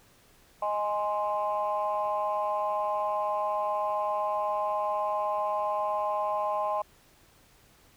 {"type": "chord", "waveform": "sine", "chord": "Ab major", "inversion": "second", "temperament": "equal", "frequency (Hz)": [622.3, 830.6, 1046.5], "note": ["Eb5", "Ab5", "C6"], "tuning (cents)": [0, 0, 0], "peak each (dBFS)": -30, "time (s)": [0.62, 6.82], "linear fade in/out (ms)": 5, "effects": ["tanh soft clip ceiling -19 dBFS", "pink hiss -60 dBFS RMS until 7.96 s"]}